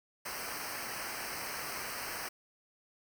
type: noise with comb filter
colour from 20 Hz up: pink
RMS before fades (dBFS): -40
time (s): 0.25-2.29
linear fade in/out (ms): 10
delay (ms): 0.28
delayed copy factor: -0.9
effects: none